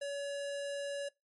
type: tone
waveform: square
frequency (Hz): 566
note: C#5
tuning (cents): +36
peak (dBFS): -37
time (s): 0.01-1.09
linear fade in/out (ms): 10
effects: noise-tail reverb RT60 0.2 s tail -23 dB re dry + MP3 48 kbps